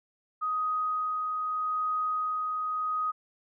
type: tone with tremolo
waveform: sine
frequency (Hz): 1252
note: D#6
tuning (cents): +10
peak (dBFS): -26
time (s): 0.41-3.12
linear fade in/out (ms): 20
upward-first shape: sine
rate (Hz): 0.81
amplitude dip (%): 25
effects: none